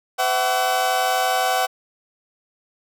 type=tone cluster; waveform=35% pulse; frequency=509 / 662 / 754 / 1141 Hz; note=C5 / E5 / F#5 / C#6; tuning=-48 / +7 / +32 / +50 cents; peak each=-26 / -25 / -18 / -26 dBFS; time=0.18-1.67 s; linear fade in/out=20 ms; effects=none